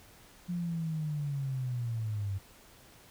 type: linear sweep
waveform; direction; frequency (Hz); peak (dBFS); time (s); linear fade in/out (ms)
sine; down; 178.1 to 95.3; -31; 0.48-2.39; 20
effects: pink hiss -57 dBFS RMS until 3.1 s